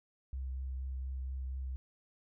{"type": "tone with vibrato", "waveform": "sine", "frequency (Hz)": 65.41, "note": "C2", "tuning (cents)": 0, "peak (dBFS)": -36, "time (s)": [0.33, 1.76], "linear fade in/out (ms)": 0, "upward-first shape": "triangle", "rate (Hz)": 4.2, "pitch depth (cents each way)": 19, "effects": []}